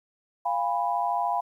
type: chord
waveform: sine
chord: F diminished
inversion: none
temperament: equal with one note detuned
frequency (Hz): 698.5 / 812.1 / 987.8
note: F5 / Ab5 / Cb6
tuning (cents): 0 / -39 / 0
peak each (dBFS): -28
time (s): 0.45-1.41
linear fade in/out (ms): 10
effects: 10-bit